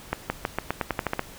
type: accelerating click train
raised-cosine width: 0.5 ms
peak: -9 dBFS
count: 11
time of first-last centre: 0.13-1.194 s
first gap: 170 ms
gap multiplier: 0.89
effects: pink hiss -45 dBFS RMS until 1.38 s